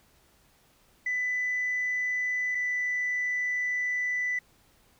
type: tone pair in turn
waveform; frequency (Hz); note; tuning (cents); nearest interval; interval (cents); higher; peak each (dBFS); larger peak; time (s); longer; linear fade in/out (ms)
sine; 1995 / 1986.8; B6 / B6; +17 / +10; unison; 7; first; -25; neither; 1.06-2.55 / 2.55-4.39; second; 5
effects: tanh soft clip ceiling -23 dBFS + pink hiss -63 dBFS RMS until 4.99 s